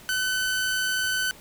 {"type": "tone", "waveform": "sawtooth", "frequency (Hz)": 1513, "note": "F#6", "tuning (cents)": 38, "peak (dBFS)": -20, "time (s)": [0.09, 1.31], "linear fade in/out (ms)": 0, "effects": ["pink hiss -48 dBFS RMS until 1.4 s"]}